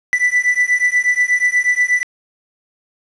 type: beating tone pair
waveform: triangle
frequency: 1976 / 1984.3 Hz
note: B6 / B6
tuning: 0 / +8 cents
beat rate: 8.3 Hz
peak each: -14 dBFS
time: 0.13-2.03 s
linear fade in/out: 0 ms
effects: resampled to 24000 Hz + 7-bit